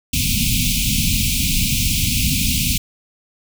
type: band-stop noise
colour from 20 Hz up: pink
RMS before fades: -18 dBFS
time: 0.13-2.78 s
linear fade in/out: 5 ms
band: 270 to 2300 Hz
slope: 96 dB/octave
effects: none